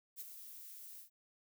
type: noise with ADSR envelope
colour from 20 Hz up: violet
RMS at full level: -44 dBFS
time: 0.16-1.1 s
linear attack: 46 ms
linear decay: 23 ms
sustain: -8 dB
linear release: 110 ms
effects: none